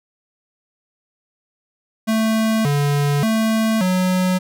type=tone with pitch steps; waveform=square; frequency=221.1 / 143.9 / 221.5 / 184.1 Hz; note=A3 / D3 / A3 / F#3; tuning=+9 / -35 / +12 / -8 cents; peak=-16 dBFS; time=2.07-4.39 s; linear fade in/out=20 ms; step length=580 ms; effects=none